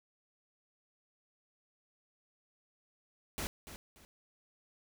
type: noise with echo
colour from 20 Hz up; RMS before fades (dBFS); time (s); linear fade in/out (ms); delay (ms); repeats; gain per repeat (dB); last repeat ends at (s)
pink; -38; 3.38-3.47; 0; 290; 2; -11; 4.05
effects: none